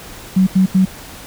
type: tone bursts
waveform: sine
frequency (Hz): 188.2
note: F#3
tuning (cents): +30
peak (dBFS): -8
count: 3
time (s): 0.36-0.854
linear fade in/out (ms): 10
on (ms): 110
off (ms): 82
effects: pink hiss -35 dBFS RMS until 1.26 s